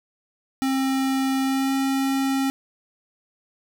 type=tone with pitch glide; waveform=square; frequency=266.7 to 269.8 Hz; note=C4 to C#4; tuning=+33 to -47 cents; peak=-21 dBFS; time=0.62-2.5 s; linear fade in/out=0 ms; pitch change=+20 cents; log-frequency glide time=1.43-1.75 s; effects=none